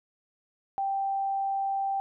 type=tone; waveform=sine; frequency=784 Hz; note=G5; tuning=in tune; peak=-26 dBFS; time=0.78-2 s; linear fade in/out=0 ms; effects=none